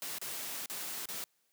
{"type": "noise with dropouts", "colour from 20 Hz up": "white", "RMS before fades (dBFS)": -40, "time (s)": [0.02, 1.24], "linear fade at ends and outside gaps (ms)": 0, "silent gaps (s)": [[0.184, 0.215], [0.659, 0.698], [1.056, 1.087]], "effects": ["white hiss -75 dBFS RMS until 1.52 s", "high-pass 150 Hz 12 dB/octave"]}